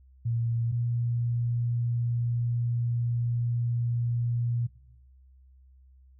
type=tone pair in turn; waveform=sine; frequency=116.54 / 119.13 Hz; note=A#2 / A#2; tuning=0 / +38 cents; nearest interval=unison; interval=38 cents; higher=second; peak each=-25 dBFS; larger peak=neither; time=0.25-0.72 / 0.72-4.67 s; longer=second; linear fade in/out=10 ms; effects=noise-tail reverb RT60 0.9 s tail -20 dB re dry + added 65 Hz sine -53 dBFS peak until 6.19 s